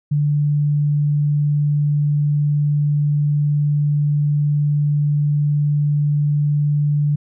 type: tone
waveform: sine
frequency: 146.83 Hz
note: D3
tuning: in tune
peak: -14 dBFS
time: 0.11-7.16 s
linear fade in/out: 10 ms
effects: none